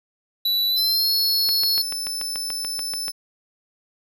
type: tone with pitch glide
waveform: square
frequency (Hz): 3951 to 4334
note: B7 to C#8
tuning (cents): 0 to -40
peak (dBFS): -19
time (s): 0.45-1.82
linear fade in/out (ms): 5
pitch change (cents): +160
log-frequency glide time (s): 0.68-1.13
type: tone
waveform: sawtooth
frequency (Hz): 5274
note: E8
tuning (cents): 0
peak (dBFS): -23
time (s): 0.76-3.12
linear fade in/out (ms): 20
type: click train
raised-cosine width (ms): 0.3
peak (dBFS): -16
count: 12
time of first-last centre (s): 1.49-3.082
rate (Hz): 6.91
effects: none